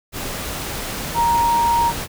sine tone in noise, 936 Hz, A#5, 7 cents sharp, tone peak -14 dBFS, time 1.14-1.93 s, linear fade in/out 50 ms, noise pink, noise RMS -27 dBFS, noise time 0.12-2.08 s, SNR +10 dB, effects none

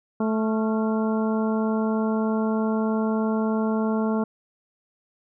harmonic tone with a mistuned harmonic, 219.2 Hz, A3, 6 cents flat, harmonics 1 / 2 / 3 / 4 / 5 / 6, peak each -22 / -28 / -32 / -34 / -36 / -38 dBFS, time 0.2-4.24 s, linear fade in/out 5 ms, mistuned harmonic 6, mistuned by +78 cents, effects none

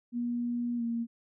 sine tone with pitch glide, 239.9 to 232.8 Hz, A#3 to A#3, +50 to -2 cents, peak -29 dBFS, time 0.12-1.07 s, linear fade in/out 50 ms, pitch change -52 cents, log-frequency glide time 0.77-0.82 s, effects none

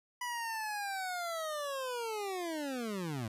25% pulse linear sweep, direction down, 987.8 to 103.7 Hz, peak -32 dBFS, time 0.21-3.28 s, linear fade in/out 5 ms, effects resampled to 32000 Hz

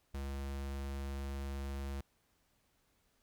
square tone, 68.9 Hz, C#2, 10 cents flat, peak -39 dBFS, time 0.14-2.01 s, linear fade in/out 5 ms, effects pink hiss -75 dBFS RMS until 3.22 s

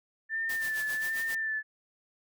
sine tone with vibrato, 1772 Hz, A6, 12 cents sharp, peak -29 dBFS, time 0.29-1.63 s, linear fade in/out 50 ms, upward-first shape sine, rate 1.3 Hz, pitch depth 36 cents each way
white noise with tremolo, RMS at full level -40 dBFS, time 0.49-1.35 s, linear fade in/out 5 ms, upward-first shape sine, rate 7.5 Hz, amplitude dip 75%
effects none

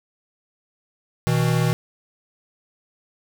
square tone pair together, 123.05 / 160.2 Hz, B2 / E3, -6 / -49 cents, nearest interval perfect fourth, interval 457 cents, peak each -21 dBFS, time 1.27-1.73 s, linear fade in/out 0 ms, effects none

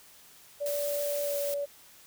sine tone with pitch glide, 578 to 570.7 Hz, D5 to D5, -28 to -50 cents, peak -29 dBFS, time 0.6-1.66 s, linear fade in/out 20 ms, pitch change -22 cents, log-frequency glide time 1.22-1.34 s
blue noise, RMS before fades -37 dBFS, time 0.66-1.54 s, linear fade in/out 0 ms
effects white hiss -55 dBFS RMS until 2.06 s

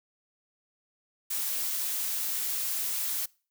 blue noise, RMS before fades -31 dBFS, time 1.3-3.26 s, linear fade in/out 10 ms, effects noise-tail reverb RT60 0.4 s tail -25 dB re dry

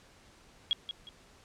sine tone with echo, 3302 Hz, G#7, 11 cents flat, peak -24 dBFS, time 0.71-0.73 s, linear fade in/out 0 ms, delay 180 ms, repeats 2, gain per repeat -10 dB, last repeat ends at 1.09 s, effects pink hiss -59 dBFS RMS until 1.44 s + low-pass 8000 Hz 12 dB/octave

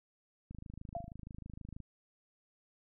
click train, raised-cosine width 5 ms, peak -34 dBFS, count 35, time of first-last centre 0.51-1.803 s, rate 26.3 Hz
sine tone with exponential decay, 686 Hz, F5, 31 cents flat, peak -33 dBFS, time 0.95-1.13 s, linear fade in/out 2 ms, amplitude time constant 38 ms
effects none

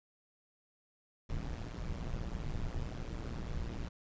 brown noise with amplitude modulation, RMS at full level -35 dBFS, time 1.29-3.89 s, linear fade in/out 10 ms, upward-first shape sine, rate 117 Hz, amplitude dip 85%, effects resampled to 16000 Hz

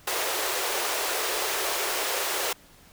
pink high-pass noise, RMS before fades -28 dBFS, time 0.07-2.53 s, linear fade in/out 5 ms, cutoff 370 Hz, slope 48 dB/octave, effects pink hiss -54 dBFS RMS until 2.92 s

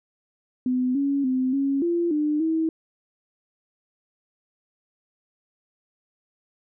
sine tone with pitch steps, 252.8 / 279.5 / 257.8 / 275.7 / 342.9 / 300.1 / 321.7 Hz, B3 / C#4 / C4 / C#4 / F4 / D4 / E4, +41 / +14 / -26 / -9 / -32 / +38 / -42 cents, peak -20 dBFS, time 0.66-2.69 s, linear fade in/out 2 ms, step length 290 ms, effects none

